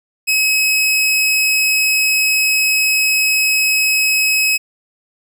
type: tone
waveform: sawtooth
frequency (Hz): 2558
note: D#7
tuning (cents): +47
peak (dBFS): -9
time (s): 0.27-4.58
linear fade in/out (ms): 20
effects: none